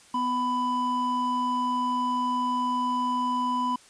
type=tone pair together; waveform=triangle; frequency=248.7 / 996 Hz; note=B3 / B5; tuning=+12 / +14 cents; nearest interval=2 octaves; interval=2402 cents; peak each=-28 / -23 dBFS; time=0.14-3.76 s; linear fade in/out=5 ms; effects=white hiss -54 dBFS RMS until 3.89 s + resampled to 22050 Hz